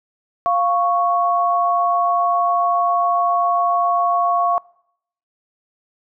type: tone pair together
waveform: sine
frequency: 698.5 / 1108.8 Hz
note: F5 / C#6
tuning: 0 / 0 cents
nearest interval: minor sixth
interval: 800 cents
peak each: -17 dBFS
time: 0.46-4.58 s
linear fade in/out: 0 ms
effects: noise-tail reverb RT60 0.7 s tail -24 dB re dry